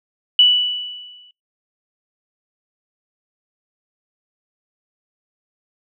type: tone with exponential decay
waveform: sine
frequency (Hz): 2960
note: F#7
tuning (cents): 0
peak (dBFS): -6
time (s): 0.39-1.31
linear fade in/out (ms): 2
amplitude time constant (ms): 200
effects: noise-tail reverb RT60 0.2 s tail -26 dB re dry